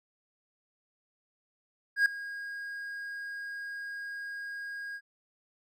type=tone with ADSR envelope; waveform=triangle; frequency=1633 Hz; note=G#6; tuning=30 cents flat; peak=-17 dBFS; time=1.96-5.01 s; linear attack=98 ms; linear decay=3 ms; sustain=-18 dB; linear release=57 ms; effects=none